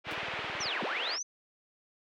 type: band-pass noise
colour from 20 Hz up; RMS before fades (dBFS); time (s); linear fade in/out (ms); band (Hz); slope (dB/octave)
white; -37; 0.04-1.19; 50; 340 to 2900; 24
type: click train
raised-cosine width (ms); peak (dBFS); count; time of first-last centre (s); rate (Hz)
5; -34; 12; 0.07-0.658; 18.7
type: tone with exponential decay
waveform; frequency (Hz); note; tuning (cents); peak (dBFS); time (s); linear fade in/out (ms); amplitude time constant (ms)
sawtooth; 313; D#4; +10; -33; 0.11-0.21; 1; 20
type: linear two-way sweep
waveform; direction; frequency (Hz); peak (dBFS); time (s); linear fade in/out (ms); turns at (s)
sine; down then up; 6272 to 154.8 to 6272; -33; 0.6-1.23; 10; 0.83
effects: high-pass 100 Hz 12 dB/octave